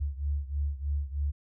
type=beating tone pair; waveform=sine; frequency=70.7 / 73.9 Hz; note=C#2 / D2; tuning=+35 / +11 cents; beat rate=3.2 Hz; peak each=-30 / -33 dBFS; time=0-1.32 s; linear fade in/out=20 ms; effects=none